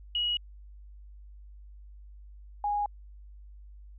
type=tone pair in turn; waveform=sine; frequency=2905 / 824.2 Hz; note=F#7 / G#5; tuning=-32 / -13 cents; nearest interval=octave + minor seventh; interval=2181 cents; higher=first; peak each=-26 dBFS; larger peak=neither; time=0.15-0.37 / 2.64-2.86 s; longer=neither; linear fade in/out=2 ms; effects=added 50 Hz sine -46 dBFS peak until 3.98 s